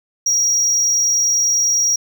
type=tone; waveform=triangle; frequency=5690 Hz; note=F8; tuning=31 cents sharp; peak=-12 dBFS; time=0.26-1.96 s; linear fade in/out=5 ms; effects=none